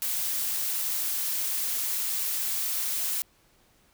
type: noise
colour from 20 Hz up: blue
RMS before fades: -29 dBFS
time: 0.02-3.22 s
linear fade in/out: 0 ms
effects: pink hiss -63 dBFS RMS until 3.93 s